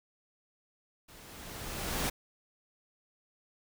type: noise with level ramp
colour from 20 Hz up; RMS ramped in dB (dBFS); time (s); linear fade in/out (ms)
pink; -54 to -31; 1.08-2.1; 10
effects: none